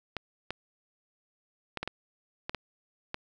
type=clicks; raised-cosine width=0.3 ms; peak=-17 dBFS; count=8; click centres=0.167 / 0.506 / 1.773 / 1.83 / 1.876 / 2.495 / 2.547 / 3.144 s; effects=none